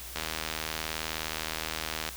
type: click train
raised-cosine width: 0.2 ms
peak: -14 dBFS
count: 154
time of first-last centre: 0.16-2.089 s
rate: 79.3 Hz
effects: added 60 Hz sine -46 dBFS peak until 2.16 s + white hiss -43 dBFS RMS until 2.16 s